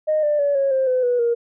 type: tone with pitch steps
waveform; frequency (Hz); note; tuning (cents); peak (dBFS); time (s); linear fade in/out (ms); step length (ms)
sine; 617 / 593.6 / 571 / 549.4 / 528.5 / 508.4 / 489.1 / 470.6; D#5 / D5 / D5 / C#5 / C5 / C5 / B4 / A#4; -15 / +18 / -49 / -16 / +17 / -50 / -17 / +16; -15; 0.07-1.35; 20; 160
effects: tanh soft clip ceiling -11 dBFS

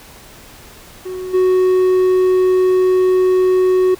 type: tone with level steps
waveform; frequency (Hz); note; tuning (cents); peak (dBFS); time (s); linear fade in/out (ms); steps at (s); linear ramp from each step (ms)
triangle; 370; F#4; 0; -21 / -8; 1.05-3.95; 10; 1.33; 20
effects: pink hiss -40 dBFS RMS until 3.99 s

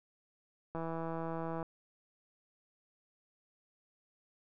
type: click train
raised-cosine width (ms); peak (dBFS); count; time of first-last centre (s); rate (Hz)
1; -26; 145; 0.75-1.628; 164
effects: none

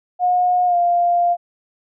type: tone with pitch glide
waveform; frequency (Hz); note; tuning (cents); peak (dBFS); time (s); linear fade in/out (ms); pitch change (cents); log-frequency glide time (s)
sine; 721 to 698.1; F#5 to F5; -45 to -1; -13; 0.19-1.37; 50; -56; 0.66-0.76
effects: none

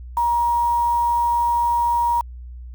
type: tone with quantisation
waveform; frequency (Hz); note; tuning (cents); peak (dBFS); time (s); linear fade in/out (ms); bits
sine; 948; A#5; +29; -16; 0.17-2.21; 2; 6
effects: added 61 Hz sine -33 dBFS peak until 2.74 s

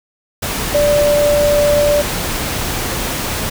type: tone in noise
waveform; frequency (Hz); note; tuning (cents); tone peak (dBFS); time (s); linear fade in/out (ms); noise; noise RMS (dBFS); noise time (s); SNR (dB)
sine; 585; D5; -7; -10; 0.74-2.02; 10; pink; -20; 0.42-3.5; +7
effects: none

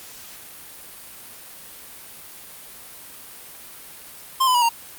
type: tone with pitch steps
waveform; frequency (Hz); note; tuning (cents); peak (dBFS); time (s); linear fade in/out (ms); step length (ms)
square; 1053 / 1009.5 / 967.8 / 927.9; C6 / B5 / B5 / A#5; +11 / +38 / -35 / -8; -16; 4.4-4.692; 10; 73
effects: white hiss -41 dBFS RMS until 4.98 s + Opus 48 kbps

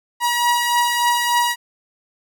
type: beating tone pair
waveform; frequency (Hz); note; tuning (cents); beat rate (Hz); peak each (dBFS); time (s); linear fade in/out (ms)
sawtooth; 959 / 962.4; A#5 / B5; +49 / -45; 3.4; -13 / -19; 0.2-1.56; 50
effects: none

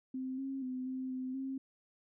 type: tone with pitch steps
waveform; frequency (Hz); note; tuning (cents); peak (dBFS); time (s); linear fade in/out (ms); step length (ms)
sine; 260 / 269.5 / 255.6 / 259.7 / 257.4 / 266.9; C4 / C#4 / C4 / C4 / C4 / C4; -11 / -49 / -40 / -13 / -28 / +35; -36; 0.14-1.58; 5; 240
effects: none

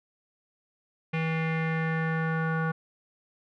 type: tone with low-pass filter sweep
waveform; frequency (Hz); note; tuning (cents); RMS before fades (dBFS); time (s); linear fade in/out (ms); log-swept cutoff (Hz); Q
square; 161.4; E3; -36; -28; 1.13-2.72; 10; 2400 to 1400; 4.3
effects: none

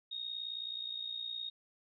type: tone with amplitude modulation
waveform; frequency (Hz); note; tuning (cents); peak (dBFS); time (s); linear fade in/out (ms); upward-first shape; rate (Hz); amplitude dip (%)
sine; 3729; A#7; 0; -35; 0.11-1.5; 10; sine; 59.2; 70
effects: none

